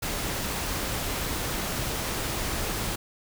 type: noise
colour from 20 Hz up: pink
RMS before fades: -30 dBFS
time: 0.02-2.96 s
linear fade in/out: 10 ms
effects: none